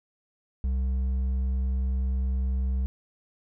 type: tone with hard clipping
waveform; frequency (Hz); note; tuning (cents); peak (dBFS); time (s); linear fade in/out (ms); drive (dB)
sine; 64.9; C2; -13; -25; 0.64-2.86; 0; 4
effects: none